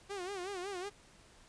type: tone with vibrato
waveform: sawtooth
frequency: 379.3 Hz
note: F#4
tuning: 43 cents sharp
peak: -35 dBFS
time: 0.09-0.9 s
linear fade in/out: 20 ms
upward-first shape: sine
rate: 5.4 Hz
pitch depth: 130 cents each way
effects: pink hiss -61 dBFS RMS until 1.48 s + resampled to 22050 Hz